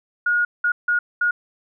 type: tone bursts at uneven times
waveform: sine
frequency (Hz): 1439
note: F#6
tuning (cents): -49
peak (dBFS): -16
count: 4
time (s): 0.26-0.45 / 0.64-0.72 / 0.88-0.99 / 1.21-1.31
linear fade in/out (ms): 5
effects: none